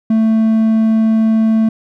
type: tone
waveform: triangle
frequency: 221.6 Hz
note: A3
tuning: 13 cents sharp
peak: -7 dBFS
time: 0.1-1.69 s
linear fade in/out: 5 ms
effects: none